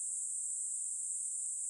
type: band-pass noise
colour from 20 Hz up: pink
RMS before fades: -39 dBFS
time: 0-1.69 s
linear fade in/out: 0 ms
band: 7600 to 9100 Hz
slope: 96 dB/octave
effects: none